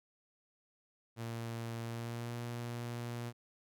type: tone with pitch glide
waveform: sawtooth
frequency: 115.7 to 119.16 Hz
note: A#2 to A#2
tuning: -13 to +38 cents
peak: -35 dBFS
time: 1.16-3.33 s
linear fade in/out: 50 ms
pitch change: +51 cents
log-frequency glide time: 1.83-2.38 s
effects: none